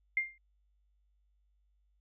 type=tone with exponential decay; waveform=sine; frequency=2109 Hz; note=C7; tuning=13 cents sharp; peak=-24 dBFS; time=0.17-0.38 s; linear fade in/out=2 ms; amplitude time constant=44 ms; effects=added 50 Hz sine -69 dBFS peak until 2 s